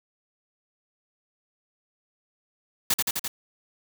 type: noise with echo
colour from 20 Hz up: white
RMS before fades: -22 dBFS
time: 2.9-2.94 s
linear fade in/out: 5 ms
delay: 85 ms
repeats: 4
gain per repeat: -2 dB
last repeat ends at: 3.28 s
effects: none